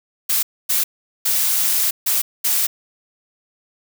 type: noise bursts at uneven times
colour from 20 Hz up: blue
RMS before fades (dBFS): -18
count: 5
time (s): 0.29-0.43 / 0.69-0.84 / 1.25-1.91 / 2.06-2.22 / 2.44-2.67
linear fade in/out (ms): 10
effects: none